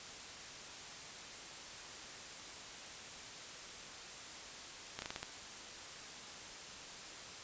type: slowing click train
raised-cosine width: 0.2 ms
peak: -23 dBFS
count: 6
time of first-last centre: 4.99-5.23 s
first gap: 31 ms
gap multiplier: 1.22
effects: white hiss -49 dBFS RMS until 7.43 s + resampled to 16000 Hz